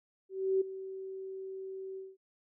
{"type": "tone with ADSR envelope", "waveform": "sine", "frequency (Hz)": 382.4, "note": "G4", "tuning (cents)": -43, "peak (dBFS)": -24, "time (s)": [0.29, 2.17], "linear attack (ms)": 320, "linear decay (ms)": 10, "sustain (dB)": -15, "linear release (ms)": 200, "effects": []}